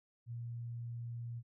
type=tone; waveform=sine; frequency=118.1 Hz; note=A#2; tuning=23 cents sharp; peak=-40 dBFS; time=0.26-1.43 s; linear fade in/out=50 ms; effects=none